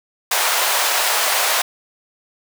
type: high-pass noise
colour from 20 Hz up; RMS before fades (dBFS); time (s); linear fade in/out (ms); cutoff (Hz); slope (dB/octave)
pink; -18; 0.31-1.62; 5; 620; 24
effects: none